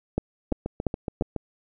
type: two click trains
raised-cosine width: 2 ms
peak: -10 / -15 dBFS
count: 4 / 7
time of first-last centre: 0.18-1.211 / 0.52-1.363 s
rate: 2.91 / 7.12 Hz
effects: none